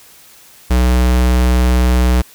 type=tone; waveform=square; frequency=62 Hz; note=B1; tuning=7 cents sharp; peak=-10 dBFS; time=0.7-2.22 s; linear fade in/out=10 ms; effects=white hiss -43 dBFS RMS until 2.34 s